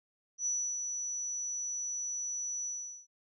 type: tone with ADSR envelope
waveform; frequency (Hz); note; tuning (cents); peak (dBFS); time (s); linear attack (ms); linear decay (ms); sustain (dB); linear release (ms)
sine; 5920; F#8; 0; -29; 0.38-3.07; 79; 310; -5; 410
effects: none